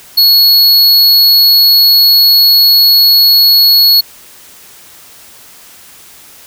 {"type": "tone", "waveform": "square", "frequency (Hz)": 4350, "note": "C#8", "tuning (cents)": -33, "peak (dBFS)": -4, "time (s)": [0.17, 4.01], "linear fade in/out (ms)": 10, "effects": ["white hiss -37 dBFS RMS until 6.46 s"]}